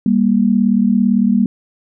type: tone pair together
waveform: sine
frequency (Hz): 198.6 / 236.4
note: G3 / A#3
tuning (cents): +23 / +24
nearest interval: minor third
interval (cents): 301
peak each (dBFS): -13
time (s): 0.06-1.46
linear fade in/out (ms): 2
effects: none